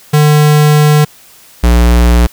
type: tone pair in turn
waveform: square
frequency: 150 / 59.53 Hz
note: D3 / A#1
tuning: +37 / +37 cents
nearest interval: octave + major third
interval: 1600 cents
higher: first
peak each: -5 dBFS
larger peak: neither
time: 0.13-1.05 / 1.63-2.27 s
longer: first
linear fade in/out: 10 ms
effects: white hiss -40 dBFS RMS until 2.32 s